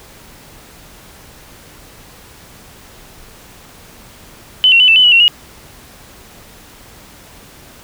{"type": "tone with pitch steps", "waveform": "sine", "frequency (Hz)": [3024, 2734, 2997, 2660, 3014, 2931, 2732, 2886], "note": ["F#7", "F7", "F#7", "E7", "F#7", "F#7", "F7", "F#7"], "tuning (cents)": [37, -37, 22, 15, 31, -17, -39, -44], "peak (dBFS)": -5, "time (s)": [4.64, 5.28], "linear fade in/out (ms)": 0, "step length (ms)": 80, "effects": ["pink hiss -40 dBFS RMS until 7.83 s"]}